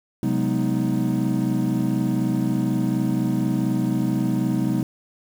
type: tone cluster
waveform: triangle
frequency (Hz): 131.3 / 185.1 / 209.2 / 247.9 / 312.5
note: C3 / F#3 / G#3 / B3 / D#4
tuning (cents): +6 / +1 / +13 / +7 / +8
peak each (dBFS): -24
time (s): 0.23-4.83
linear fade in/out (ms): 2
effects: 7-bit